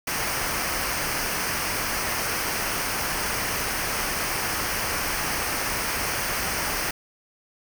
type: noise with comb filter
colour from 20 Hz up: pink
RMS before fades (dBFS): -27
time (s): 0.07-6.91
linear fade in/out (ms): 5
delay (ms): 0.27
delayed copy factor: -0.6
effects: none